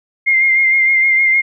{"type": "tone with vibrato", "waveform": "sine", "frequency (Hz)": 2114, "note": "C7", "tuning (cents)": 17, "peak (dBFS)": -9, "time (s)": [0.26, 1.42], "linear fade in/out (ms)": 20, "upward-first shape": "sine", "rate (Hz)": 6.5, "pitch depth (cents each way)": 29, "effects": []}